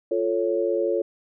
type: chord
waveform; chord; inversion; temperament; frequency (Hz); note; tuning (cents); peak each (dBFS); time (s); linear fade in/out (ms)
sine; F augmented; none; equal; 349.2 / 440 / 554.4; F4 / A4 / C#5; 0 / 0 / 0; -25; 0.11-1.02; 5
effects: none